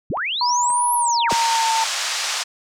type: linear two-way sweep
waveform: sine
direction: up then down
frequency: 70.1 to 11380 to 70.1 Hz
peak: -21 dBFS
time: 0.1-1.33 s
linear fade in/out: 0 ms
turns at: 0.94 s
type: clicks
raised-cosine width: 0.5 ms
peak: -23 dBFS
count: 2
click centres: 0.172 / 0.703 s
type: tone with pitch glide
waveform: sine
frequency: 974 to 898.3 Hz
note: B5 to A5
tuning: -24 to +36 cents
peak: -17 dBFS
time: 0.41-1.84 s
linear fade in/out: 2 ms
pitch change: -140 cents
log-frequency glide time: 0.76-1.71 s
type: band-pass noise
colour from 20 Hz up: white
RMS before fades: -24 dBFS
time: 1.29-2.44 s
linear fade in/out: 20 ms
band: 700 to 6900 Hz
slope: 24 dB/octave
effects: none